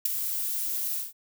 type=noise with ADSR envelope; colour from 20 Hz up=violet; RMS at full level=-20 dBFS; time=0.05-1.13 s; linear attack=8 ms; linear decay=6 ms; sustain=-10 dB; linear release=170 ms; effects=none